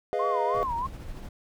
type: chord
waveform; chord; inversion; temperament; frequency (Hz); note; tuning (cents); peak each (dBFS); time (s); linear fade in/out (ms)
triangle; F half-diminished seventh; first; equal with one note detuned; 413.9 / 493.9 / 622.3 / 698.5; Ab4 / Cb5 / Eb5 / F5; -6 / 0 / 0 / 0; -29; 0.13-0.63; 0
type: tone with vibrato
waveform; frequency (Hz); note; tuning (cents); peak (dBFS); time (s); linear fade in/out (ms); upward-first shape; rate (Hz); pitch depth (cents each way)
sine; 1028; C6; -31; -27; 0.19-0.87; 10; sine; 3.1; 180
type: noise with tremolo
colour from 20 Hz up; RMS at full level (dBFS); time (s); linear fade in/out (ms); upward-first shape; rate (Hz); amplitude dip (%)
brown; -37; 0.54-1.29; 5; triangle; 13; 40
effects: none